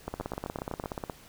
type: two click trains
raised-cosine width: 1 ms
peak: -20 / -19 dBFS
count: 6 / 18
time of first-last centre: 0.21-0.839 / 0.08-1.098 s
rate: 7.95 / 16.7 Hz
effects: pink hiss -53 dBFS RMS until 1.28 s